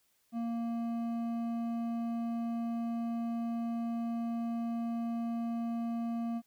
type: tone with hard clipping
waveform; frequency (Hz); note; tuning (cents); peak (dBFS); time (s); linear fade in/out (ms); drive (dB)
sine; 232.3; A#3; -6; -34; 0.32-6.42; 50; 8
effects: white hiss -73 dBFS RMS until 6.46 s